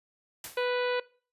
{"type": "noise with exponential decay", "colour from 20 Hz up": "white", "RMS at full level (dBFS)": -37, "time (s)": [0.44, 0.71], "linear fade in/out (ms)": 2, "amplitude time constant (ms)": 57}
{"type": "harmonic tone", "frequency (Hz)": 493.9, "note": "B4", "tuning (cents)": 0, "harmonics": [1, 2, 3, 4, 5, 6, 7, 8, 9], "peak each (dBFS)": [-27, -36, -36, -41, -38, -43, -46, -44, -49], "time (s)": [0.57, 1], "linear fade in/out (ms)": 5}
{"effects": ["noise-tail reverb RT60 0.4 s tail -21 dB re dry", "resampled to 32000 Hz"]}